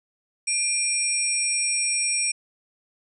sine tone cluster, 2408 / 5590 / 7960 / 8730 Hz, D7 / F8 / B8 / C#9, +43 / +1 / +13 / -28 cents, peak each -27 dBFS, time 0.47-2.32 s, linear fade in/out 10 ms, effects none

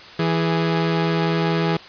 sawtooth tone pair together, 165.26 / 415.3 Hz, E3 / G#4, +5 / 0 cents, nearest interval octave + major third, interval 1595 cents, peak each -15 / -20 dBFS, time 0.19-1.77 s, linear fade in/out 5 ms, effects white hiss -40 dBFS RMS until 1.88 s + resampled to 11025 Hz

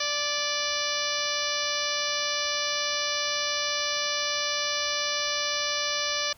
harmonic tone with a mistuned harmonic, 587.3 Hz, D5, in tune, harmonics 1 / 2 / 3 / 4 / 5 / 6 / 7 / 8 / 9 / 10, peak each -35 / -35 / -35 / -35 / -35 / -35 / -35 / -35 / -35 / -35 dBFS, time 0-6.33 s, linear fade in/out 5 ms, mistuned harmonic 3, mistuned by -20 cents, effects pink hiss -56 dBFS RMS until 6.37 s

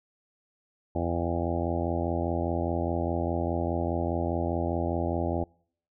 harmonic tone with a mistuned harmonic, 84.9 Hz, F2, 48 cents flat, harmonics 1 / 2 / 3 / 4 / 5 / 6 / 7 / 8 / 9 / 10, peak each -31 / -36 / -34 / -33 / -40 / -38 / -35 / -37 / -39 / -39 dBFS, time 0.95-5.44 s, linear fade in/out 5 ms, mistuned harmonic 10, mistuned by -61 cents, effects noise-tail reverb RT60 0.6 s tail -26 dB re dry

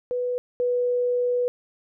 sine tone pair in turn, 493.9 / 491.1 Hz, B4 / B4, 0 / -10 cents, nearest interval unison, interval 10 cents, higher first, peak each -23 / -20 dBFS, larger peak second, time 0.11-0.38 / 0.6-1.48 s, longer second, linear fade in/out 0 ms, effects none

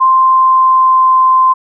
sine tone with pitch glide, 1046.5 to 1038.7 Hz, C6 to C6, 0 to -13 cents, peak -5 dBFS, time 0-1.54 s, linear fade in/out 20 ms, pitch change -13 cents, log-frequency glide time 0.12-1.16 s, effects none

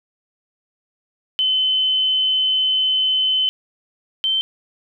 sine tone pair in turn, 3048 / 3105 Hz, G7 / G7, -49 / -17 cents, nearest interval unison, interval 32 cents, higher second, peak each -15 / -16 dBFS, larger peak first, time 1.39-3.49 / 4.24-4.41 s, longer first, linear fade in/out 0 ms, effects none

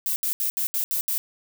violet noise bursts, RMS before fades -25 dBFS, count 7, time 0.06-1.18 s, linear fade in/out 0 ms, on 100 ms, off 70 ms, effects none

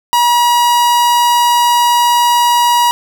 45% pulse tone, 961 Hz, B5, 48 cents flat, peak -8 dBFS, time 0.13-2.91 s, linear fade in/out 0 ms, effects none

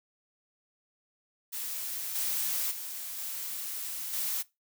blue noise with level steps, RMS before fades -36 / -31 / -39 / -37 / -32 dBFS, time 1.52-4.43 s, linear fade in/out 20 ms, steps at 2.15 / 2.71 / 3.18 / 4.13 s, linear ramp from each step 5 ms, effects noise-tail reverb RT60 0.2 s tail -19 dB re dry

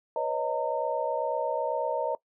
sine tone cluster, 493.8 / 556 / 624 / 915 Hz, B4 / C#5 / D#5 / A#5, 0 / +5 / +5 / -32 cents, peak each -33 / -32 / -31 / -31 dBFS, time 0.16-2.15 s, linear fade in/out 2 ms, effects noise-tail reverb RT60 0.1 s tail -20 dB re dry

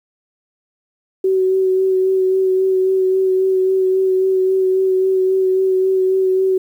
sine tone with vibrato, 377.4 Hz, F#4, 34 cents sharp, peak -12 dBFS, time 1.24-6.58 s, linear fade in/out 5 ms, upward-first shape sine, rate 3.7 Hz, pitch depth 17 cents each way, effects 8-bit

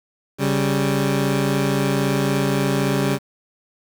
20% pulse tone pair together, 138.59 / 196 Hz, C#3 / G3, 0 / 0 cents, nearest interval tritone, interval 600 cents, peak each -15 / -17 dBFS, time 0.38-3.19 s, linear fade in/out 50 ms, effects 7-bit

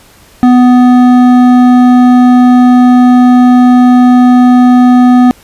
triangle tone with hard clipping, 248.5 Hz, B3, 11 cents sharp, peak -3 dBFS, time 0.43-5.31 s, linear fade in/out 0 ms, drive 14 dB, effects pink hiss -40 dBFS RMS until 5.43 s + resampled to 32000 Hz

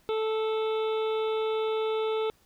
harmonic tone with a mistuned harmonic, 438.7 Hz, A4, 5 cents flat, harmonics 1 / 2 / 3 / 5 / 6 / 7 / 8 / 9, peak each -26 / -37 / -38 / -46 / -46 / -49 / -44 / -49 dBFS, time 0.09-2.3 s, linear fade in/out 0 ms, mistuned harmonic 9, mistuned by -45 cents, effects pink hiss -64 dBFS RMS until 2.45 s

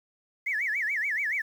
sine tone with vibrato, 1975.5 Hz, B6, in tune, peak -25 dBFS, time 0.46-1.42 s, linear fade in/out 10 ms, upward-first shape sine, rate 7 Hz, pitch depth 270 cents each way, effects tanh soft clip ceiling -21 dBFS + 9-bit

